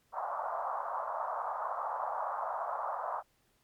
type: band-pass noise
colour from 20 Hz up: white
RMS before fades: -36 dBFS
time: 0.12-3.23 s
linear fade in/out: 50 ms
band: 610 to 1200 Hz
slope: 48 dB/octave
effects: pink hiss -72 dBFS RMS until 3.63 s + MP3 96 kbps